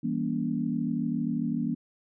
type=chord; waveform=sine; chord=E diminished seventh; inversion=none; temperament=just; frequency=164.81 / 197.78 / 237.3 / 284.8 Hz; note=E3 / G3 / Bb3 / Db4; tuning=0 / +16 / +31 / +47 cents; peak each=-33 / -34 / -29 / -33 dBFS; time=0.03-1.75 s; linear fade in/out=10 ms; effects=none